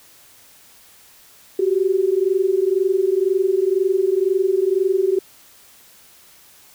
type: tone pair together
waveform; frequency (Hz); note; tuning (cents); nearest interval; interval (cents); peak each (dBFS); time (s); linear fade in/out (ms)
sine; 370 / 392; F#4 / G4; 0 / 0; minor second; 100; -18; 1.59-5.19; 5
effects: white hiss -49 dBFS RMS until 6.74 s